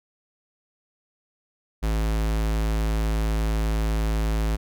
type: tone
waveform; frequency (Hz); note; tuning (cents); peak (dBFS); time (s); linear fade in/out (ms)
square; 54.1; A1; -29; -22; 1.82-4.57; 20
effects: none